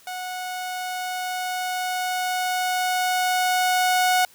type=tone with level ramp; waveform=sawtooth; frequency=734 Hz; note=F#5; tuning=14 cents flat; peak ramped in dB=-26 to -13 dBFS; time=0.07-4.25 s; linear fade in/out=2 ms; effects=white hiss -53 dBFS RMS until 4.34 s